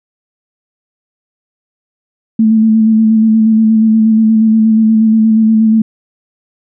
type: tone with vibrato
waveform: sine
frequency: 220.5 Hz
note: A3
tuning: 4 cents sharp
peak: -5 dBFS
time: 2.39-5.82 s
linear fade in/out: 5 ms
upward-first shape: square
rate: 8.4 Hz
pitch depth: 20 cents each way
effects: none